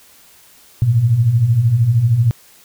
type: beating tone pair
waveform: sine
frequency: 106.6 / 119.6 Hz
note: G#2 / A#2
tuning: +46 / +45 cents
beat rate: 13 Hz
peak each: -18 / -11 dBFS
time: 0.82-2.31 s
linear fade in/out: 0 ms
effects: white hiss -47 dBFS RMS until 2.64 s